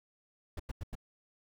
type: noise bursts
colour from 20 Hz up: brown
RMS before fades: -37 dBFS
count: 4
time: 0.57-0.953 s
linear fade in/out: 5 ms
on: 26 ms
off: 93 ms
effects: none